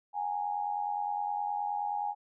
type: tone with amplitude modulation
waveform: sine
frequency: 826 Hz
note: G#5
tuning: 10 cents flat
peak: -27 dBFS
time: 0.13-2.15 s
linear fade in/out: 50 ms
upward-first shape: sine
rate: 89.6 Hz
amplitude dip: 70%
effects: none